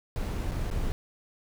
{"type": "noise with dropouts", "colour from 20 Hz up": "brown", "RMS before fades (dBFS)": -30, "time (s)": [0.16, 0.92], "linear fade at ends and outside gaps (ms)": 0, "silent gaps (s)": [[0.512, 0.518], [0.702, 0.712]], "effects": []}